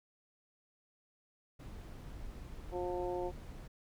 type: noise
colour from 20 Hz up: brown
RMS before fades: -47 dBFS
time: 1.59-3.68 s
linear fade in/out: 10 ms
type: harmonic tone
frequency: 178.5 Hz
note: F3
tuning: 38 cents sharp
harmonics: 2 / 3 / 4 / 5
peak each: -37 / -41 / -43 / -45 dBFS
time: 2.71-3.32 s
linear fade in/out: 50 ms
effects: none